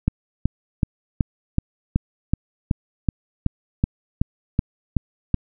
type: click train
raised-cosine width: 5 ms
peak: -5 dBFS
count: 15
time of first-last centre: 0.08-5.343 s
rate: 2.66 Hz
effects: none